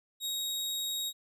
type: tone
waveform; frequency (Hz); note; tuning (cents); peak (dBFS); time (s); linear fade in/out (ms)
sawtooth; 3778; A#7; +22; -29; 0.2-1.13; 50
effects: resampled to 32000 Hz